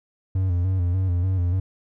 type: tone with vibrato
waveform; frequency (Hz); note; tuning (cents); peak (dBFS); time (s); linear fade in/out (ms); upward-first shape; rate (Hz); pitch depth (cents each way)
triangle; 91; F#2; -28; -17; 0.35-1.6; 5; square; 3.4; 61
effects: none